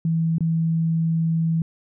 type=tone with dropouts; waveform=sine; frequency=163.5 Hz; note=E3; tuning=14 cents flat; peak=-18 dBFS; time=0.05-1.62 s; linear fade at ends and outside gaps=2 ms; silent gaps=0.383-0.406 s; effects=none